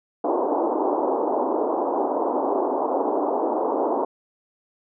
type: band-pass noise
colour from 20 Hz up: pink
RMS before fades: -23 dBFS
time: 0.24-4.05 s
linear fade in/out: 5 ms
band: 280 to 1000 Hz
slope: 48 dB/octave
effects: none